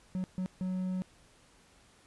triangle tone bursts at uneven times, 185 Hz, F#3, in tune, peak -29 dBFS, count 3, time 0.15-0.24 / 0.38-0.46 / 0.61-1.02 s, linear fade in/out 0 ms, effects pink hiss -62 dBFS RMS until 2.06 s + resampled to 24000 Hz

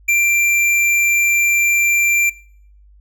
sine tone with tanh clipping, 2363 Hz, D7, 10 cents sharp, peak -13 dBFS, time 0.08-2.3 s, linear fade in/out 10 ms, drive 15 dB, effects noise-tail reverb RT60 0.6 s tail -23 dB re dry + added 50 Hz sine -44 dBFS peak until 3 s

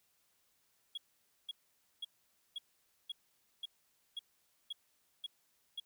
triangle tone bursts, 3322 Hz, G#7, in tune, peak -36 dBFS, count 10, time 0.95-5.8 s, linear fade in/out 5 ms, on 26 ms, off 510 ms, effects tanh soft clip ceiling -33 dBFS + white hiss -75 dBFS RMS until 5.85 s

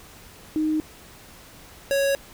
sine / square tone pair in turn, 310.2 / 553.7 Hz, D#4 / C#5, -5 / -2 cents, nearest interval minor seventh, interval 1003 cents, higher second, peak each -20 dBFS, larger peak neither, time 0.56-0.8 / 1.91-2.15 s, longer neither, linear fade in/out 0 ms, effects pink hiss -47 dBFS RMS until 2.33 s

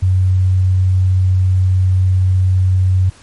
sine tone, 93 Hz, F#2, 9 cents sharp, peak -9 dBFS, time 0.02-3.1 s, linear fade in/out 10 ms, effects pink hiss -44 dBFS RMS until 3.22 s + MP3 48 kbps

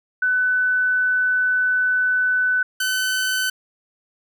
sine / sawtooth tone pair in turn, 1500 / 1515.7 Hz, F#6 / F#6, +23 / +41 cents, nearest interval unison, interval 18 cents, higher second, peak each -16 dBFS, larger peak neither, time 0.22-2.63 / 2.8-3.5 s, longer first, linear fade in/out 5 ms, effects none

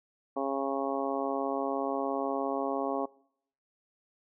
harmonic tone, 137 Hz, C#3, 20 cents flat, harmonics 2 / 3 / 4 / 5 / 6 / 7 / 8, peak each -35 / -36 / -35 / -36 / -38 / -42 / -39 dBFS, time 0.36-3.06 s, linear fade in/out 10 ms, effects noise-tail reverb RT60 0.7 s tail -23 dB re dry

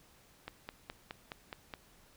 click train, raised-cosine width 0.3 ms, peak -25 dBFS, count 7, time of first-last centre 0.48-1.738 s, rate 4.77 Hz, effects pink hiss -63 dBFS RMS until 2.16 s

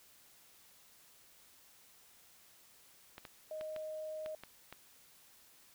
clicks, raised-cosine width 0.3 ms, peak -31 dBFS, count 7, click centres 3.181 / 3.252 / 3.611 / 3.763 / 4.261 / 4.436 / 4.726 s
sine tone, 622.3 Hz, D#5, in tune, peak -40 dBFS, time 3.51-4.35 s, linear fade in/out 2 ms
effects white hiss -63 dBFS RMS until 5.74 s

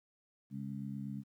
harmonic tone, 68.4 Hz, C#2, 23 cents flat, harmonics 2 / 3 / 4, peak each -43 / -41 / -48 dBFS, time 0.5-1.24 s, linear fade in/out 50 ms, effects 12-bit

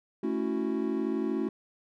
triangle chord, F# minor seventh, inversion first, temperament equal, 220 / 277.2 / 329.6 / 370 Hz, A3 / C#4 / E4 / F#4, 0 / 0 / 0 / 0 cents, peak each -31 dBFS, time 0.23-1.49 s, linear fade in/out 5 ms, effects none

